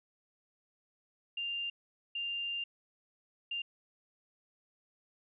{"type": "tone bursts at uneven times", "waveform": "sine", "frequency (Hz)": 2794, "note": "F7", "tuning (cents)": 0, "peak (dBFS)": -34, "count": 3, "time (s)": [[1.37, 1.7], [2.15, 2.64], [3.51, 3.62]], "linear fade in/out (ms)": 5, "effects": []}